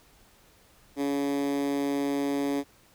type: tone with high-pass filter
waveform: 10% pulse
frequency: 141 Hz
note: C#3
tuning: 30 cents sharp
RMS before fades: -28 dBFS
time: 0.96-2.64 s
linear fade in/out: 50 ms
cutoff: 310 Hz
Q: 7.5
effects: pink hiss -59 dBFS RMS until 2.94 s